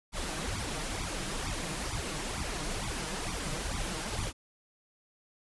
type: noise with flanger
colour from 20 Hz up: pink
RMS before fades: -35 dBFS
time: 0.12-4.33 s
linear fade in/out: 50 ms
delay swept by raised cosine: 0.84 to 6.54 ms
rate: 2.2 Hz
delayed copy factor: +0.95
effects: resampled to 24000 Hz